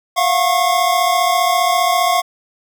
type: tone cluster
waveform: square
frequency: 689 / 724 / 1090 Hz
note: F5 / F#5 / C#6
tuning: -24 / -38 / -29 cents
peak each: -18 dBFS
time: 0.16-2.22 s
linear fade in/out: 20 ms
effects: none